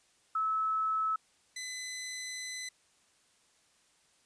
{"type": "tone pair in turn", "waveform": ["sine", "15% pulse"], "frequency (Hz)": [1300, 2014], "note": ["E6", "B6"], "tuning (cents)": [-24, 33], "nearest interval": "minor sixth", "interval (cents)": 757, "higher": "second", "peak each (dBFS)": [-28, -32], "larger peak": "first", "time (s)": [[0.35, 1.16], [1.56, 2.69]], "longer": "second", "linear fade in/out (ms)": 5, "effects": ["white hiss -68 dBFS RMS until 4.25 s", "resampled to 22050 Hz"]}